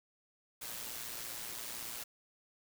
white noise with amplitude modulation, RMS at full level -41 dBFS, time 0.61-2.04 s, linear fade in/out 10 ms, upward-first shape sine, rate 116 Hz, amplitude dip 50%, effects none

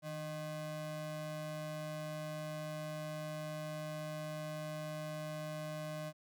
square ring-modulated tone, 228.9 Hz, A#3, 31 cents flat, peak -38 dBFS, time 0.02-6.13 s, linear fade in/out 50 ms, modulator 386 Hz, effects none

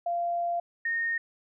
sine tone pair in turn, 691 / 1844.7 Hz, F5 / A#6, -19 / -19 cents, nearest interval octave + perfect fourth, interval 1700 cents, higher second, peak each -26 dBFS, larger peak neither, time 0.06-0.6 / 0.85-1.18 s, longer first, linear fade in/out 5 ms, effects none

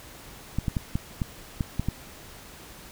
clicks, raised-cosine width 5 ms, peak -13 dBFS, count 8, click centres 0.586 / 0.682 / 0.768 / 0.955 / 1.218 / 1.608 / 1.796 / 1.886 s, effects pink hiss -46 dBFS RMS until 2.91 s

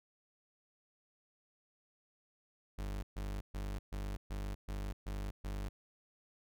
40% pulse tone bursts, 49.55 Hz, G1, 19 cents sharp, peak -37 dBFS, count 8, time 2.78-5.69 s, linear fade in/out 10 ms, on 250 ms, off 130 ms, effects none

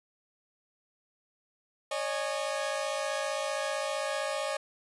sawtooth chord, C# suspended second, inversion none, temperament equal with one note detuned, 554.4 / 609.8 / 830.6 Hz, C#5 / D#5 / G#5, 0 / -35 / 0 cents, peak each -30 / -30 / -35 dBFS, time 1.91-4.57 s, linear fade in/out 5 ms, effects resampled to 24000 Hz

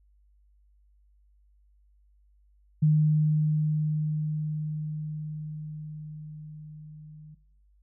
sine tone with level ramp, 153.1 Hz, D#3, 28 cents flat, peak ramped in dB -17 to -44 dBFS, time 2.82-7.35 s, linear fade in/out 10 ms, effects noise-tail reverb RT60 0.6 s tail -18 dB re dry + added 50 Hz sine -59 dBFS peak until 7.82 s

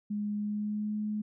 sine tone with pitch glide, 207.7 to 211.7 Hz, G#3 to G#3, 0 to +33 cents, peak -30 dBFS, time 0.1-1.22 s, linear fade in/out 10 ms, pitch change +33 cents, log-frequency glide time 0.35-0.97 s, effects none

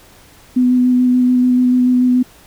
sine tone with vibrato, 250.2 Hz, B3, 23 cents sharp, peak -9 dBFS, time 0.56-2.23 s, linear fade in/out 10 ms, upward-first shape square, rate 6.9 Hz, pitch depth 10 cents each way, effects pink hiss -45 dBFS RMS until 2.46 s

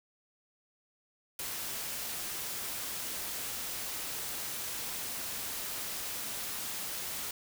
white noise, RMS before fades -38 dBFS, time 1.39-7.31 s, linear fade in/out 2 ms, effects none

